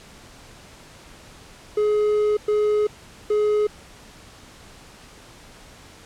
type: tone bursts at uneven times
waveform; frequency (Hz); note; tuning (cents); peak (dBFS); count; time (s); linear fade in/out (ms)
triangle; 421.2; G#4; +24; -15; 3; 1.77-2.37 / 2.48-2.87 / 3.3-3.67; 5
effects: pink hiss -46 dBFS RMS until 6.05 s + low-pass 9000 Hz 12 dB/octave